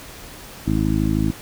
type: harmonic tone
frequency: 53 Hz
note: G#1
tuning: 36 cents sharp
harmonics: 1 / 2 / 3 / 4 / 5 / 6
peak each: -24 / -24 / -24 / -24 / -24 / -24 dBFS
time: 0.66-1.32 s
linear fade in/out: 20 ms
effects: pink hiss -39 dBFS RMS until 1.41 s